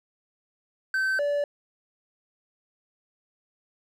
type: tone pair in turn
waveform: triangle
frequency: 1543 / 578 Hz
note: G6 / D5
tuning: -28 / -28 cents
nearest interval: octave + perfect fourth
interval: 1700 cents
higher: first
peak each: -21 dBFS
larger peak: neither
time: 0.94-1.19 / 1.19-1.44 s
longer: neither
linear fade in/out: 2 ms
effects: none